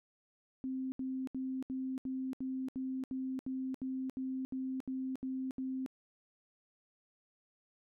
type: tone bursts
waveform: sine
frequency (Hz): 261.6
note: C4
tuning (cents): 0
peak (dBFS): -35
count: 15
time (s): 0.64-5.862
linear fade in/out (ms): 0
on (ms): 280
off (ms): 73
effects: none